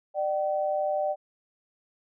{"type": "tone pair together", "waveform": "sine", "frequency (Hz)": [598, 766.1], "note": ["D5", "G5"], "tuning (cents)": [31, -40], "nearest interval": "major third", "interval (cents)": 429, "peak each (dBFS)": [-26, -29], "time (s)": [0.14, 1.16], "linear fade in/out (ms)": 50, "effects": []}